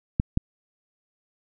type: clicks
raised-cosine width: 5 ms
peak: -8 dBFS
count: 2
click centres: 0.199 / 0.374 s
effects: none